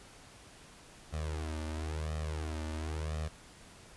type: tone with flanger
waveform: sawtooth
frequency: 77.78 Hz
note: D#2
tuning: in tune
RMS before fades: -37 dBFS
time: 1.12-3.29 s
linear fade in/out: 20 ms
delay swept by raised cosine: 1.6 to 3.4 ms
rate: 0.97 Hz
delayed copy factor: +0.95
effects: pink hiss -55 dBFS RMS until 3.96 s + resampled to 24000 Hz